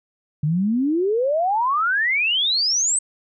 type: exponential sweep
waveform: sine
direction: up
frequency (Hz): 143.3 to 8372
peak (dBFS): -17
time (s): 0.43-2.99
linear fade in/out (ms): 5
effects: none